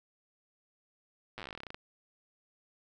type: slowing click train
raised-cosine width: 0.3 ms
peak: -26 dBFS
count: 19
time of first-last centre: 1.38-1.745 s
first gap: 8 ms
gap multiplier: 1.1
effects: none